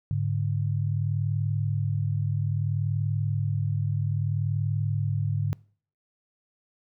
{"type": "tone pair together", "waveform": "sine", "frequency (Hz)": [103.83, 144.44], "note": ["G#2", "D3"], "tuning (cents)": [0, -28], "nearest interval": "tritone", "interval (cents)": 572, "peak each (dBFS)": [-26, -27], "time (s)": [0.11, 5.53], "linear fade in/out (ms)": 0, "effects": ["noise-tail reverb RT60 0.5 s tail -25 dB re dry"]}